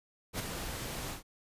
pink noise with ADSR envelope, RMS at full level -33 dBFS, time 0.33-1.23 s, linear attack 63 ms, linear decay 13 ms, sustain -6 dB, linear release 120 ms, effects resampled to 32000 Hz

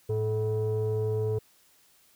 sine tone pair together, 108.64 / 433.4 Hz, A2 / A4, -22 / -26 cents, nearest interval 2 octaves, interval 2396 cents, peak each -26 dBFS, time 0.09-1.39 s, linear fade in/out 10 ms, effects tanh soft clip ceiling -22 dBFS + white hiss -62 dBFS RMS until 2.15 s

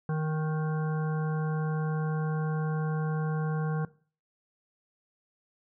harmonic tone with a mistuned harmonic, 155.7 Hz, D#3, 2 cents sharp, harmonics 1 / 3 / 5 / 7 / 9 / 10, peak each -27 / -37 / -41 / -44 / -46 / -47 dBFS, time 0.09-3.85 s, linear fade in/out 2 ms, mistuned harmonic 9, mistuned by +18 cents, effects noise-tail reverb RT60 0.4 s tail -19 dB re dry

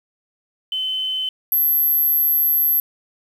sine tone pair in turn, 3051 / 12227 Hz, G7 / G9, -48 / -44 cents, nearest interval 2 octaves, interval 2404 cents, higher second, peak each -20 / -12 dBFS, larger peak second, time 0.72-1.29 / 1.52-2.8 s, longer second, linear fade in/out 2 ms, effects tanh soft clip ceiling -13 dBFS + 8-bit

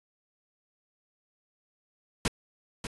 pink noise with echo, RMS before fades -26 dBFS, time 2.25-2.28 s, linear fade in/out 2 ms, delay 590 ms, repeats 1, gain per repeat -10 dB, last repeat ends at 2.87 s, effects resampled to 24000 Hz

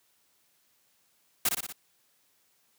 white noise with echo, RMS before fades -25 dBFS, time 1.45-1.49 s, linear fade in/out 5 ms, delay 59 ms, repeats 4, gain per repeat -4 dB, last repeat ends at 1.726 s, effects white hiss -69 dBFS RMS until 2.78 s + high-pass 80 Hz 12 dB/octave

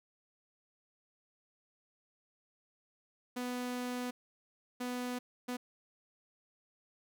sawtooth tone bursts at uneven times, 247.7 Hz, B3, 5 cents sharp, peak -32 dBFS, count 3, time 3.36-4.11 / 4.8-5.19 / 5.48-5.57 s, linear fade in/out 10 ms, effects none

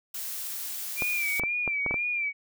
blue noise, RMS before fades -35 dBFS, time 0.14-1.4 s, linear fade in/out 5 ms
sine tone with vibrato, 2349 Hz, D7, in tune, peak -26 dBFS, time 0.96-2.33 s, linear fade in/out 50 ms, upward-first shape sine, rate 2 Hz, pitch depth 75 cents each way
clicks, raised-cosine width 1 ms, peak -18 dBFS, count 7, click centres 1.022 / 1.397 / 1.436 / 1.677 / 1.863 / 1.91 / 1.942 s
effects none

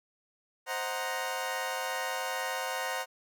20% pulse chord, C half-diminished seventh, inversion none, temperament equal, 523.3 / 622.3 / 740 / 932.3 Hz, C5 / Eb5 / Gb5 / Bb5, 0 / 0 / 0 / 0 cents, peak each -32 / -37 / -32 / -32 dBFS, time 0.66-3.06 s, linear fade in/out 50 ms, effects none

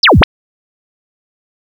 sine exponential two-way sweep, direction down then up, 5870 to 51 to 5870 Hz, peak -3 dBFS, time 0.03-0.24 s, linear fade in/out 5 ms, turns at 0.2 s, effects 7-bit

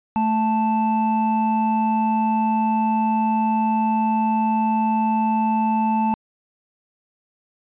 triangle tone pair together, 220 / 880 Hz, A3 / A5, 0 / 0 cents, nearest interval 2 octaves, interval 2400 cents, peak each -18 dBFS, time 0.16-6.14 s, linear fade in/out 0 ms, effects resampled to 8000 Hz

